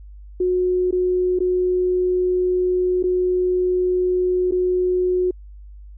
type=tone with dropouts; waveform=sine; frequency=364 Hz; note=F#4; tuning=28 cents flat; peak=-16 dBFS; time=0.4-5.31 s; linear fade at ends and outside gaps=5 ms; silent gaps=0.91-0.925 / 1.39-1.403 / 3.028-3.038 / 4.511-4.52 s; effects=added 50 Hz sine -37 dBFS peak until 5.97 s